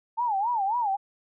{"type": "tone with vibrato", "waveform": "sine", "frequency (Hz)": 869, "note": "A5", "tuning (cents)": -22, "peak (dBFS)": -23, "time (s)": [0.17, 0.97], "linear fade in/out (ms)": 20, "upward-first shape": "sine", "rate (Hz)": 3.7, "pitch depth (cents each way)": 210, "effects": []}